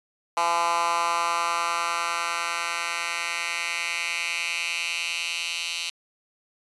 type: tone with high-pass filter sweep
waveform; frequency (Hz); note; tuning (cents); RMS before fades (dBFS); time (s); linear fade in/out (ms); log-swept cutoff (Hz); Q
10% pulse; 170; F3; -46; -27; 0.37-5.9; 2; 930 to 3200; 2.6
effects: resampled to 24000 Hz